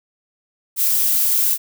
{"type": "noise", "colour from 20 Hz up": "violet", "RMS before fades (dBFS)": -17, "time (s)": [0.76, 1.58], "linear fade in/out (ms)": 50, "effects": []}